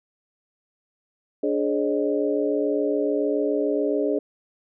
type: tone cluster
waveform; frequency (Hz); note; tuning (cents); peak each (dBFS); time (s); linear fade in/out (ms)
sine; 292.4 / 419.3 / 541 / 608; D4 / G#4 / C#5 / D#5; -7 / +17 / -42 / -40; -25 / -24 / -28 / -28; 1.43-4.19; 5
effects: none